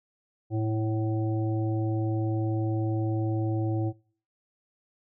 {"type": "harmonic tone with a mistuned harmonic", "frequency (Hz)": 110, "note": "A2", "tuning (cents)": 0, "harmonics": [1, 3, 5, 7], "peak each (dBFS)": [-26, -30, -39, -40], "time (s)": [0.5, 3.93], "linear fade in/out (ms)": 50, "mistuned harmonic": 7, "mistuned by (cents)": -24, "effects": ["noise-tail reverb RT60 0.5 s tail -25 dB re dry"]}